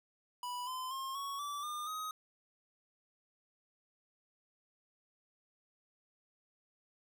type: tone with pitch steps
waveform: square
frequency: 984 / 1025.2 / 1068.1 / 1112.8 / 1159.4 / 1208 / 1258.5 Hz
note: B5 / C6 / C6 / C#6 / D6 / D6 / D#6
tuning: -7 / -36 / +35 / +6 / -23 / +48 / +19 cents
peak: -39 dBFS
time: 0.43-2.11 s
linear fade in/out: 2 ms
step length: 240 ms
effects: none